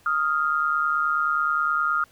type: tone pair together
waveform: sine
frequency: 1247.4 / 1396.9 Hz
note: D#6 / F6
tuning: +4 / 0 cents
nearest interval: major second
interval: 196 cents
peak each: -23 dBFS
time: 0.06-2.04 s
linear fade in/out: 2 ms
effects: pink hiss -57 dBFS RMS until 2.11 s